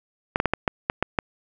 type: clicks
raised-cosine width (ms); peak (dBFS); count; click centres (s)
0.5; -5; 8; 0.359 / 0.401 / 0.457 / 0.536 / 0.678 / 0.899 / 1.026 / 1.188
effects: none